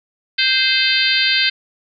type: harmonic tone with a mistuned harmonic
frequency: 519 Hz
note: C5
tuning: 14 cents flat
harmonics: 3 / 4 / 5 / 6 / 7 / 8 / 9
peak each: -21 / -21 / -21 / -21 / -21 / -21 / -21 dBFS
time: 0.38-1.5 s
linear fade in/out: 10 ms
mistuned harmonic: 3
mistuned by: +17 cents
effects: none